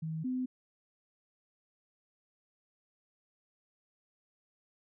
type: tone pair in turn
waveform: sine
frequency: 159.5 / 254.9 Hz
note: D#3 / C4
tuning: +43 / -45 cents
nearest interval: minor sixth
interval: 812 cents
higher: second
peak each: -34 / -31 dBFS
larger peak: second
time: 0.02-0.24 / 0.24-0.46 s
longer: neither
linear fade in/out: 10 ms
effects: none